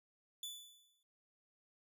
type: tone with exponential decay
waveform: sawtooth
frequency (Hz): 3474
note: A7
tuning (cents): -23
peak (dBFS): -38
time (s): 0.43-1.03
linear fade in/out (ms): 2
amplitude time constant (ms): 130
effects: none